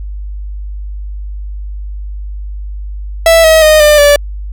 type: tone with pitch steps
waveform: 45% pulse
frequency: 659.3 / 638.3 / 618 / 598.3 / 579.3 Hz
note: E5 / D#5 / D#5 / D5 / D5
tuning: 0 / +44 / -12 / +32 / -24 cents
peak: -3 dBFS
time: 3.26-4.16 s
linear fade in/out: 2 ms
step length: 180 ms
effects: added 50 Hz sine -19 dBFS peak until 4.52 s